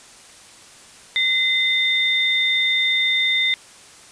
sine tone pair together, 2052 / 3617 Hz, C7 / A7, -34 / +47 cents, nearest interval minor seventh, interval 981 cents, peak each -19 / -19 dBFS, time 1.16-3.54 s, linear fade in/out 0 ms, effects white hiss -45 dBFS RMS until 4.11 s + resampled to 22050 Hz

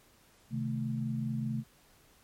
sine chord, A diminished, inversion first, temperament equal, 130.81 / 155.56 / 220 Hz, C3 / Eb3 / A3, 0 / 0 / 0 cents, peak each -34 / -40 / -34 dBFS, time 0.5-1.64 s, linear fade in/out 50 ms, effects pink hiss -63 dBFS RMS until 2.23 s + MP3 64 kbps

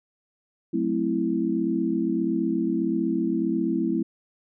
sine chord, F# half-diminished seventh, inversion none, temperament equal, 185 / 220 / 261.6 / 329.6 Hz, F#3 / A3 / C4 / E4, 0 / 0 / 0 / 0 cents, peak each -30 / -28 / -28 / -25 dBFS, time 0.73-4.03 s, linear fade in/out 10 ms, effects none

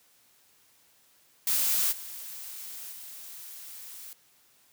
blue noise with level steps, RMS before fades -26 / -41 / -44 dBFS, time 1.47-4.13 s, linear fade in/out 2 ms, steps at 1.91 / 2.91 s, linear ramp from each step 20 ms, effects white hiss -63 dBFS RMS until 4.72 s + high-pass 60 Hz 12 dB/octave

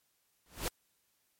pink noise with exponential growth, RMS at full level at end -30 dBFS, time 0.46-0.68 s, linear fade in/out 1 ms, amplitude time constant 47 ms, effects white hiss -75 dBFS RMS until 1.39 s + MP3 64 kbps

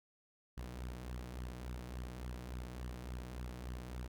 sawtooth tone with flanger, 61.74 Hz, B1, in tune, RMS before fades -45 dBFS, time 0.57-4.08 s, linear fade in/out 10 ms, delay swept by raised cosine 0.61 to 6.61 ms, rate 3.5 Hz, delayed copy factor +0.6, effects none

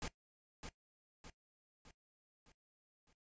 pink noise with echo, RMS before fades -42 dBFS, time 0.02-0.08 s, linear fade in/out 2 ms, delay 610 ms, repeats 5, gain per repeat -6 dB, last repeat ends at 3.13 s, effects noise-tail reverb RT60 0.1 s tail -17 dB re dry + resampled to 16000 Hz

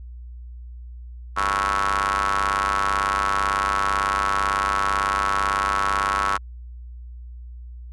sawtooth ring-modulated tone, 98 Hz, G2, in tune, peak -13 dBFS, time 1.36-6.38 s, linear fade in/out 20 ms, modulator 1210 Hz, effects added 60 Hz sine -35 dBFS peak until 7.92 s + resampled to 24000 Hz

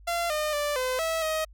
sawtooth tone with pitch steps, 686 / 608 / 587 / 511 / 650 / 630 Hz, F5 / D#5 / D5 / C5 / E5 / D#5, -31 / -40 / -1 / -41 / -24 / +21 cents, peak -22 dBFS, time 0.07-1.45 s, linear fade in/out 10 ms, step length 230 ms, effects added 50 Hz sine -48 dBFS peak until 1.53 s

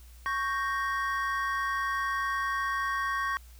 triangle chord, G diminished, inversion second, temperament equal, 1108.7 / 1568 / 1864.7 Hz, Db6 / G6 / Bb6, 0 / 0 / 0 cents, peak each -28 / -33 / -32 dBFS, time 0.26-3.37 s, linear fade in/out 0 ms, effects added 60 Hz sine -48 dBFS peak until 3.59 s + white hiss -59 dBFS RMS until 3.59 s

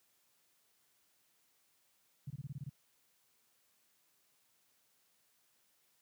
sine tone bursts, 138.59 Hz, C#3, in tune, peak -39 dBFS, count 8, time 2.27-2.694 s, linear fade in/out 5 ms, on 32 ms, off 24 ms, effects white hiss -74 dBFS RMS until 6.01 s + high-pass 80 Hz 12 dB/octave

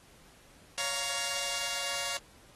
5% pulse chord, Bb minor, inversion first, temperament just, 559.4 / 699.2 / 932.3 Hz, Db5 / F5 / Bb5, +16 / +2 / 0 cents, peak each -24 / -27 / -27 dBFS, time 0.78-2.17 s, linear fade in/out 0 ms, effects pink hiss -59 dBFS RMS until 2.55 s + AAC 32 kbps

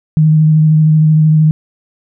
sine tone with vibrato, 155.56 Hz, D#3, in tune, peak -5 dBFS, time 0.17-1.51 s, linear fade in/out 0 ms, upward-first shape sine, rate 13 Hz, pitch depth 18 cents each way, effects none

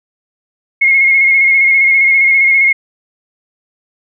sine tone with vibrato, 2158 Hz, C#7, 47 cents flat, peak -6 dBFS, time 0.81-2.73 s, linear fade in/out 10 ms, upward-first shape square, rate 15 Hz, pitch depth 24 cents each way, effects none

